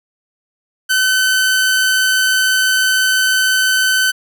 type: tone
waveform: sawtooth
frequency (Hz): 1522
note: F#6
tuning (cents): +48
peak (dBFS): -8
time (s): 0.89-4.12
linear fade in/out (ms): 20
effects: none